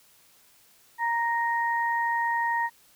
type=tone pair together; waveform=sine; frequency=933.5 / 1864.7 Hz; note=A#5 / A#6; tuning=+2 / 0 cents; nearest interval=octave; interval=1198 cents; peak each=-25 / -28 dBFS; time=0.98-2.7 s; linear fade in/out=50 ms; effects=white hiss -59 dBFS RMS until 2.95 s